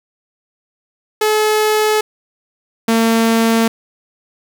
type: tone pair in turn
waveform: sawtooth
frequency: 428.6 / 227 Hz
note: A4 / A#3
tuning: -45 / -46 cents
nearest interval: major seventh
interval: 1101 cents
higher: first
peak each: -8 / -7 dBFS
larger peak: second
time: 1.21-2.01 / 2.88-3.68 s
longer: neither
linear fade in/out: 5 ms
effects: none